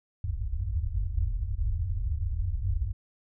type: low-pass noise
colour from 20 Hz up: white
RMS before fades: -29 dBFS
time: 0.24-2.93 s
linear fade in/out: 5 ms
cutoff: 100 Hz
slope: 96 dB/octave
effects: none